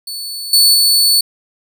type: tone with level steps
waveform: sawtooth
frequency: 4455 Hz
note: C#8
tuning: 8 cents sharp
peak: -20 / -4 / -6 dBFS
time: 0.07-1.21 s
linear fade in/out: 5 ms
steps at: 0.53 / 0.74 s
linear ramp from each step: 2 ms
effects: none